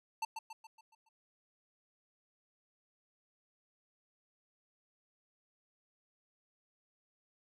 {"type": "tone with echo", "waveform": "square", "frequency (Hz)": 892, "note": "A5", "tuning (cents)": 23, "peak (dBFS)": -34, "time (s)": [0.22, 0.25], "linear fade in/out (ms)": 5, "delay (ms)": 140, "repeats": 6, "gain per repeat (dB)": -6, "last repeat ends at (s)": 1.09, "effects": ["low-pass 11000 Hz 12 dB/octave"]}